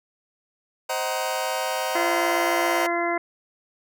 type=chord; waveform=sawtooth; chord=C half-diminished seventh; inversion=none; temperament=just; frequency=523.3 / 627.9 / 753.5 / 941.9 Hz; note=C5 / Eb5 / Gb5 / Bb5; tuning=0 / +16 / +31 / +18 cents; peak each=-26 dBFS; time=0.89-2.87 s; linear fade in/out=10 ms
type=harmonic tone; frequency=343.1 Hz; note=F4; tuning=31 cents flat; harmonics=1 / 2 / 3 / 4 / 5 / 6; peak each=-27 / -26 / -30 / -33 / -34 / -29 dBFS; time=1.95-3.18 s; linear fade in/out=5 ms
effects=none